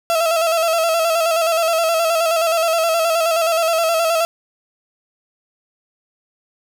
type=tone with vibrato; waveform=35% pulse; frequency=660 Hz; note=E5; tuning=2 cents sharp; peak=-13 dBFS; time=0.1-4.25 s; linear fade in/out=0 ms; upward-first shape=square; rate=9.5 Hz; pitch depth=43 cents each way; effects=none